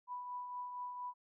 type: tone with tremolo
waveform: sine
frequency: 987.8 Hz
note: B5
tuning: in tune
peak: -39 dBFS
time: 0.07-1.14 s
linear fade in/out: 50 ms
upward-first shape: triangle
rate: 4.3 Hz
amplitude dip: 45%
effects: none